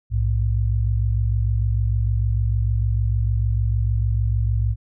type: tone pair together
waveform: sine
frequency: 61.26 / 107.9 Hz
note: B1 / A2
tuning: -13 / -33 cents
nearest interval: minor seventh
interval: 980 cents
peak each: -20 dBFS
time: 0.1-4.76 s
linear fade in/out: 50 ms
effects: none